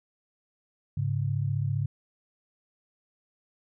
sine tone pair together, 104.4 / 139.53 Hz, G#2 / C#3, +10 / +12 cents, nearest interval perfect fourth, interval 502 cents, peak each -28 dBFS, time 0.97-1.86 s, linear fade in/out 5 ms, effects none

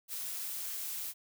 blue noise, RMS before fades -39 dBFS, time 0.08-1.14 s, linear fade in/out 50 ms, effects none

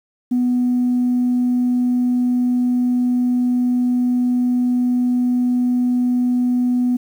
sine tone, 247.2 Hz, B3, 2 cents sharp, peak -13 dBFS, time 0.31-6.97 s, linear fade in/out 10 ms, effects tanh soft clip ceiling -11 dBFS + 8-bit

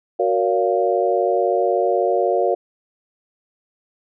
sine chord, Gb major seventh, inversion none, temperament equal with one note detuned, 370 / 466.2 / 566.3 / 698.5 Hz, Gb4 / Bb4 / Db5 / F5, 0 / 0 / +37 / 0 cents, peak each -21 dBFS, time 0.19-2.55 s, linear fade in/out 10 ms, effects none

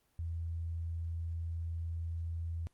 sine tone, 83.2 Hz, E2, 17 cents sharp, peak -35 dBFS, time 0.19-2.67 s, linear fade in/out 0 ms, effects pink hiss -74 dBFS RMS until 2.73 s + Opus 32 kbps

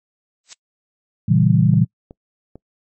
blue noise with exponential growth, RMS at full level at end -27 dBFS, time 0.44-0.53 s, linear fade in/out 0 ms, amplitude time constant 19 ms
sine chord, A# diminished seventh, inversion none, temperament equal, 116.54 / 138.59 / 164.81 / 196 Hz, A#2 / C#3 / E3 / G3, 0 / 0 / 0 / 0 cents, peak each -16 / -17 / -15 / -18 dBFS, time 1.28-1.85 s, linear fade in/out 10 ms
clicks, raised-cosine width 2 ms, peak -24 dBFS, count 3, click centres 1.74 / 2.109 / 2.556 s
effects noise-tail reverb RT60 0.1 s tail -25 dB re dry + MP3 32 kbps

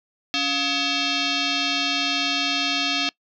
sine tone with frequency modulation, 281 Hz, C#4, 24 cents sharp, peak -20 dBFS, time 0.34-3.09 s, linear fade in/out 0 ms, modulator 985 Hz, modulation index 4.5, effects noise-tail reverb RT60 0.1 s tail -23 dB re dry

